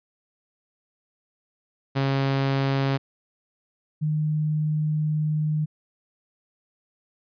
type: tone pair in turn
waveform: sawtooth / sine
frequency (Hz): 136.4 / 153.1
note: C#3 / D#3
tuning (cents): -28 / -28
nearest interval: major second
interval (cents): 200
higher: second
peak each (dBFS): -17 / -21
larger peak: first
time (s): 1.95-2.98 / 4.01-5.66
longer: second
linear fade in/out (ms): 20
effects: resampled to 11025 Hz